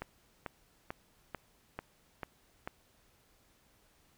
click train, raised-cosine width 0.5 ms, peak -23 dBFS, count 7, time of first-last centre 0.02-2.675 s, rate 2.26 Hz, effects pink hiss -68 dBFS RMS until 4.17 s

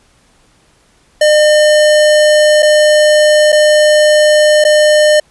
square tone with dropouts, 605 Hz, D#5, 49 cents flat, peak -6 dBFS, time 1.21-5.2 s, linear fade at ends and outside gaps 5 ms, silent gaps 2.624-2.628 / 3.521-3.526 / 4.641-4.649 s, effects pink hiss -51 dBFS RMS until 5.3 s + resampled to 24000 Hz

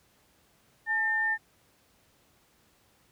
sine tone pair together, 853 / 1801.7 Hz, G#5 / A6, +46 / +41 cents, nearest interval octave + minor second, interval 1295 cents, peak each -35 / -25 dBFS, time 0.86-1.38 s, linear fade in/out 50 ms, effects pink hiss -65 dBFS RMS until 3.11 s + high-pass 60 Hz 12 dB/octave

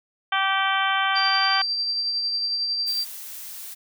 harmonic tone, 387.6 Hz, G4, 20 cents flat, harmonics 2 / 3 / 4 / 5 / 6 / 7 / 8 / 9, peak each -26 / -25 / -25 / -32 / -30 / -37 / -28 / -36 dBFS, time 0.32-1.62 s, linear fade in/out 5 ms
sine tone with tremolo, 4699 Hz, D8, in tune, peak -21 dBFS, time 1.15-3.05 s, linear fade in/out 20 ms, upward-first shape triangle, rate 11 Hz, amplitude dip 35%
blue noise, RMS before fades -37 dBFS, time 2.86-3.75 s, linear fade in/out 20 ms
effects none

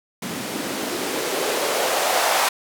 blue noise with band-pass filter sweep, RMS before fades -23 dBFS, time 0.22-2.49 s, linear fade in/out 5 ms, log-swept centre 200 to 790 Hz, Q 2.3, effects none

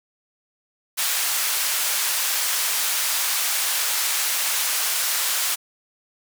white band-pass noise, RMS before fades -23 dBFS, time 0.97-5.56 s, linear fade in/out 20 ms, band 890 to 15000 Hz, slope 12 dB/octave, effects none

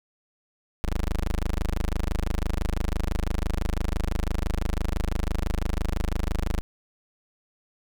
20% pulse tone, 25.96 Hz, G#0, in tune, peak -19 dBFS, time 0.84-6.61 s, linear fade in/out 0 ms, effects none

